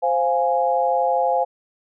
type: chord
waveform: sine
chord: F minor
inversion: second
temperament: equal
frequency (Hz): 523.3 / 698.5 / 830.6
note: C5 / F5 / Ab5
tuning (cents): 0 / 0 / 0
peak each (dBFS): -21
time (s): 0.02-1.45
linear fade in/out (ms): 20
effects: none